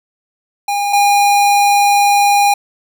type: tone pair in turn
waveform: square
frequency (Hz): 812 / 812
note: G#5 / G#5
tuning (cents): -39 / -39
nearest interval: unison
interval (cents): 0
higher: neither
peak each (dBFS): -15 / -9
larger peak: second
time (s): 0.68-0.93 / 0.93-2.54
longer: second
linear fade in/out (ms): 5
effects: none